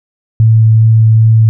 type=tone with vibrato; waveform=sine; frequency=111.3 Hz; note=A2; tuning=20 cents sharp; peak=-3 dBFS; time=0.4-1.49 s; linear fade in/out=0 ms; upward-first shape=sine; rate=2.5 Hz; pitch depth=8 cents each way; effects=none